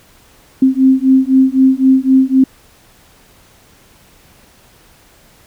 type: beating tone pair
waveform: sine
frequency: 261.6 / 265.5 Hz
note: C4 / C4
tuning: 0 / +25 cents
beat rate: 3.9 Hz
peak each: -10 dBFS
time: 0.62-2.44 s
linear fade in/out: 5 ms
effects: pink hiss -47 dBFS RMS until 5.46 s